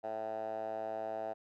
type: tone with band-pass filter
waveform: 10% pulse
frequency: 110 Hz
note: A2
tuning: in tune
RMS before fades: -39 dBFS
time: 0.03-1.34 s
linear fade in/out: 20 ms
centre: 710 Hz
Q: 5.6
effects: Opus 48 kbps